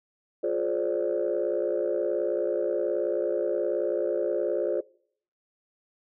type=chord; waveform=sine; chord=D half-diminished seventh; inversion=first; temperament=just; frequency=352.4 / 422.9 / 528.6 / 587.3 Hz; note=F4 / Ab4 / C5 / D5; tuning=+16 / +31 / +18 / 0 cents; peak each=-29 dBFS; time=0.43-4.81 s; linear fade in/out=10 ms; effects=noise-tail reverb RT60 0.6 s tail -23 dB re dry + tanh soft clip ceiling -17 dBFS